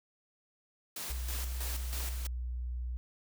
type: noise with tremolo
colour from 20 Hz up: white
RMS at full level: -40 dBFS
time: 0.96-2.27 s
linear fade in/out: 5 ms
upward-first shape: square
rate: 3.1 Hz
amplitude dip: 55%
type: tone with pitch glide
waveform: sine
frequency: 61.74 to 61.1 Hz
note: B1 to B1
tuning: 0 to -18 cents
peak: -34 dBFS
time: 1.1-2.97 s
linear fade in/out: 0 ms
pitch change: -18 cents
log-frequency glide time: 2.16-2.24 s
effects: none